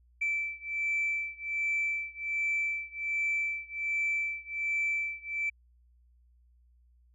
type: beating tone pair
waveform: sine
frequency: 2326 / 2327.3 Hz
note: D7 / D7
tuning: -17 / -16 cents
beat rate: 1.3 Hz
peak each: -31 / -32 dBFS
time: 0.21-5.5 s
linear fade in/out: 10 ms
effects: tanh soft clip ceiling -23 dBFS + added 60 Hz sine -60 dBFS peak until 7.14 s